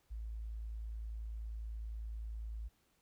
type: tone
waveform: sine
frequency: 55 Hz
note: A1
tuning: in tune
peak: -40 dBFS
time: 0.1-2.69 s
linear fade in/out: 20 ms
effects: pink hiss -75 dBFS RMS until 3.01 s